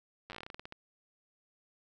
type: slowing click train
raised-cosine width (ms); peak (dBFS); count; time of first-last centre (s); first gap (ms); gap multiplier
0.3; -28; 15; 0.3-0.724; 9; 1.17
effects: none